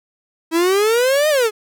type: exponential two-way sweep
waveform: 45% pulse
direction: up then down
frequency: 320 to 625 to 412.3 Hz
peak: -13 dBFS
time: 0.51-1.51 s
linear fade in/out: 50 ms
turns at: 1.29 s
effects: none